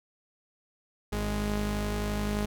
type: tone pair together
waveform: sawtooth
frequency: 51.63 / 207.7 Hz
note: G#1 / G#3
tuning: -9 / 0 cents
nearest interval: 2 octaves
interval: 2409 cents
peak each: -27 dBFS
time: 1.12-2.46 s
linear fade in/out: 10 ms
effects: none